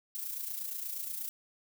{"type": "noise with amplitude modulation", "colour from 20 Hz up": "violet", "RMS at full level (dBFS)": -36, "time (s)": [0.15, 1.29], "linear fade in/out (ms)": 0, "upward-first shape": "sine", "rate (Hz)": 28.4, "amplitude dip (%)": 55, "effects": []}